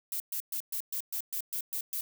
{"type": "noise bursts", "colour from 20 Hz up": "violet", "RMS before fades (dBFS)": -34, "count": 10, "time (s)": [0.12, 2.01], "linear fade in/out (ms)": 2, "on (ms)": 81, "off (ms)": 120, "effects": []}